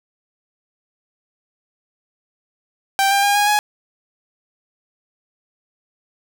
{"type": "tone with pitch steps", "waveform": "sawtooth", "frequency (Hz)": [784, 796.8, 809.8, 823, 836.4], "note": ["G5", "G5", "G#5", "G#5", "G#5"], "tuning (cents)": [0, 28, -44, -16, 12], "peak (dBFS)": -10, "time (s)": [2.99, 3.59], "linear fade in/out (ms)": 0, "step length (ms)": 120, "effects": []}